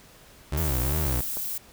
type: tone with vibrato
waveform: 30% pulse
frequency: 69.5 Hz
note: C#2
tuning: 5 cents sharp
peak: -22 dBFS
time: 0.52-1.21 s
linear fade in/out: 5 ms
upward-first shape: triangle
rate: 2.7 Hz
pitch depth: 270 cents each way
type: noise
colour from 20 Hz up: violet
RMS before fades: -31 dBFS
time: 0.57-1.58 s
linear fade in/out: 5 ms
type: click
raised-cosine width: 1 ms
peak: -22 dBFS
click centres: 1.371 s
effects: pink hiss -52 dBFS RMS until 1.72 s